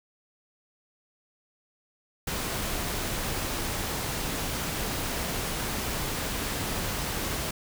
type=noise; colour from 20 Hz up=pink; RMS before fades=-31 dBFS; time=2.27-7.51 s; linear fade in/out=5 ms; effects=none

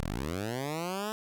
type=linear sweep; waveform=10% pulse; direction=up; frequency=32 to 220 Hz; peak=-24 dBFS; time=0-1.12 s; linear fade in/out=0 ms; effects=none

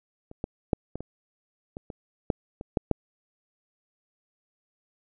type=clicks; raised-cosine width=2 ms; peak=-29 / -16 / -8 / -20 / -23 / -23 / -24 / -9 / -23 / -9 / -8 dBFS; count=11; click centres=0.314 / 0.441 / 0.732 / 0.956 / 1.006 / 1.769 / 1.902 / 2.302 / 2.611 / 2.772 / 2.913 s; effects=none

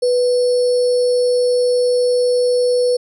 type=tone with sample-and-hold; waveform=sine; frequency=494.1 Hz; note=B4; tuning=1 cent sharp; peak=-12 dBFS; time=0.02-2.97 s; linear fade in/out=10 ms; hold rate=4900 Hz; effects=resampled to 24000 Hz

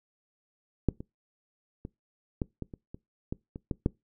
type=clicks; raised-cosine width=3 ms; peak=-10 / -26 / -25 / -16 / -22 / -29 / -28 / -19 / -26 / -17 / -11 dBFS; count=11; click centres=0.887 / 1.005 / 1.851 / 2.418 / 2.623 / 2.738 / 2.945 / 3.325 / 3.559 / 3.712 / 3.861 s; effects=noise-tail reverb RT60 0.2 s tail -23 dB re dry

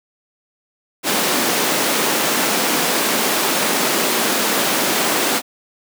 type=high-pass noise; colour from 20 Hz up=pink; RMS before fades=-18 dBFS; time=1.03-5.42 s; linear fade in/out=50 ms; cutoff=220 Hz; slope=24 dB/octave; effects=none

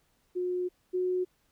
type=tone pair in turn; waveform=sine; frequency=360.9 / 365.3 Hz; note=F#4 / F#4; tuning=-43 / -22 cents; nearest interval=unison; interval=21 cents; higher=second; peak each=-28 / -26 dBFS; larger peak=second; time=0.35-0.69 / 0.93-1.25 s; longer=first; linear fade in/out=20 ms; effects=pink hiss -71 dBFS RMS until 1.51 s

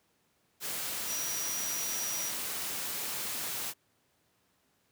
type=tone in noise; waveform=sine; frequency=5800 Hz; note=F#8; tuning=35 cents flat; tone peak=-35 dBFS; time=1.06-2.33 s; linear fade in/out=50 ms; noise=white; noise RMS=-36 dBFS; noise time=0.6-3.74 s; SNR=-2 dB; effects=pink hiss -72 dBFS RMS until 4.91 s + high-pass 100 Hz 12 dB/octave

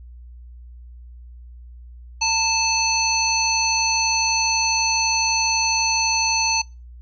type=harmonic tone with a mistuned harmonic; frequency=874 Hz; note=A5; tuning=12 cents flat; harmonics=1 / 3 / 5 / 7; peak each=-23 / -23 / -23 / -23 dBFS; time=2.21-6.62 s; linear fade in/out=10 ms; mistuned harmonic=1; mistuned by=+45 cents; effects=noise-tail reverb RT60 0.3 s tail -26 dB re dry + added 60 Hz sine -38 dBFS peak until 7.01 s

